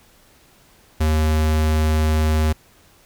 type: tone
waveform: square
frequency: 77.78 Hz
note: D#2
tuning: in tune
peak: -16 dBFS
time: 1-2.53 s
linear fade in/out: 10 ms
effects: pink hiss -53 dBFS RMS until 3.05 s